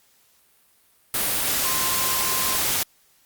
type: tone in noise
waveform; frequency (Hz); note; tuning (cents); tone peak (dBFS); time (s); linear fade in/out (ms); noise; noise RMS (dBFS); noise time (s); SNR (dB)
sine; 1046.5; C6; 0; -30; 1.65-2.57; 2; white; -23; 1.14-2.83; -10
effects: white hiss -60 dBFS RMS until 3.25 s + Opus 48 kbps